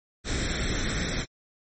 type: noise with comb filter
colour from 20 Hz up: pink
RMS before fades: -28 dBFS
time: 0.24-1.26 s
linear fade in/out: 50 ms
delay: 0.53 ms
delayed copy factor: +0.65
effects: MP3 32 kbps